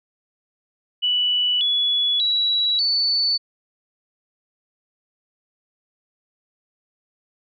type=tone with pitch steps; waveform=sine; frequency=2960 / 3400 / 3906 / 4487 Hz; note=F#7 / G#7 / B7 / C#8; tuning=0 / +40 / -20 / +20 cents; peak=-17 dBFS; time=1.02-3.38 s; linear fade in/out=20 ms; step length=590 ms; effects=none